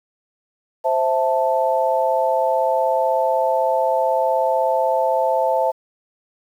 sine chord, A minor, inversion first, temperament equal, 523.3 / 659.3 / 880 Hz, C5 / E5 / A5, 0 / 0 / 0 cents, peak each -20 dBFS, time 0.84-5.72 s, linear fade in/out 20 ms, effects 8-bit

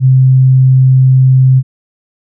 sine tone, 130.6 Hz, C3, 3 cents flat, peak -3 dBFS, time 0-1.63 s, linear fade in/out 50 ms, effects none

